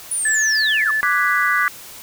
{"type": "linear sweep", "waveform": "sine", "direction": "down", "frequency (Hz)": [9956, 1072], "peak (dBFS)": -19, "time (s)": [0.11, 0.91], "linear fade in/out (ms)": 5}
{"type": "tone", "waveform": "sine", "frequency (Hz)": 1742, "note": "A6", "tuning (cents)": -18, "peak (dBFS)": -16, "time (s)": [0.25, 1.01], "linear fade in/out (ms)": 5}
{"type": "chord", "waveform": "sine", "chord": "G# half-diminished seventh", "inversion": "second", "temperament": "equal", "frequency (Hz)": [1174.7, 1480, 1661.2, 1975.5], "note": ["D6", "F#6", "G#6", "B6"], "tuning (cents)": [0, 0, 0, 0], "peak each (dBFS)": [-20, -20, -21, -20], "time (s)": [1.03, 1.68], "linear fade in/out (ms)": 0}
{"effects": ["white hiss -38 dBFS RMS until 2.02 s"]}